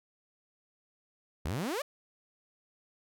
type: exponential sweep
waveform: sawtooth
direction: up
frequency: 65.41 to 622.3 Hz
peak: -28 dBFS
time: 1.45-1.82 s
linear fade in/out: 5 ms
effects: none

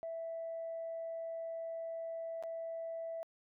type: tone with dropouts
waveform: sine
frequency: 659.3 Hz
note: E5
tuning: in tune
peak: -38 dBFS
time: 0.03-3.23 s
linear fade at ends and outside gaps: 0 ms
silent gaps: 2.426-2.436 s
effects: tanh soft clip ceiling -34 dBFS

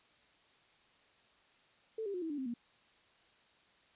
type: tone with pitch steps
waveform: sine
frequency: 442.6 / 398.9 / 359.5 / 324 / 292 / 263.2 / 237.2 Hz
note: A4 / G4 / F#4 / E4 / D4 / C4 / A#3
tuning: +10 / +30 / -50 / -30 / -10 / +10 / +30 cents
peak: -36 dBFS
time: 1.98-2.54 s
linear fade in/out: 5 ms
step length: 80 ms
effects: white hiss -67 dBFS RMS until 3.95 s + resampled to 8000 Hz

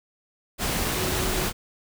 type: tone in noise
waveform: sine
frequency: 370 Hz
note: F#4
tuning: in tune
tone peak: -32 dBFS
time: 0.92-1.49 s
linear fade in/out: 50 ms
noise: pink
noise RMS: -26 dBFS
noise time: 0.58-1.53 s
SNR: -9 dB
effects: none

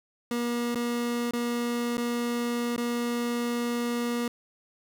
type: tone with dropouts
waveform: 30% pulse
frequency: 238.8 Hz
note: A#3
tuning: 42 cents sharp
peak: -24 dBFS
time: 0.31-4.28 s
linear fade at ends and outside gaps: 2 ms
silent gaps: 0.747-0.755 / 1.31-1.334 / 1.971-1.979 / 2.764-2.778 s
effects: none

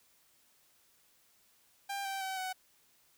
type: tone with pitch steps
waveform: sawtooth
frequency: 795 / 779.1 / 763.5 / 748.2 Hz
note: G5 / G5 / G5 / F#5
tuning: +24 / -11 / -46 / +19 cents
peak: -32 dBFS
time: 1.89-2.53 s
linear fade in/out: 10 ms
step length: 160 ms
effects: white hiss -68 dBFS RMS until 3.17 s

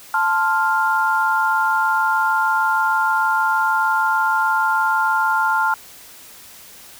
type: chord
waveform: sine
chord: F major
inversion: first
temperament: equal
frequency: 880 / 1046.5 / 1396.9 Hz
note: A5 / C6 / F6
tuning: 0 / 0 / 0 cents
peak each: -19 / -23 / -18 dBFS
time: 0.14-5.74 s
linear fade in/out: 2 ms
effects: white hiss -42 dBFS RMS until 6.99 s

